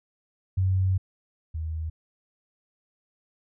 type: tone pair in turn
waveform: sine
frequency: 94.1 / 79.63 Hz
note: F#2 / D#2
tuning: +30 / +41 cents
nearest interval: minor third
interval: 289 cents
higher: first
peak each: -20 / -28 dBFS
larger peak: first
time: 0.57-0.98 / 1.54-1.9 s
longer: first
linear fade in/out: 10 ms
effects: none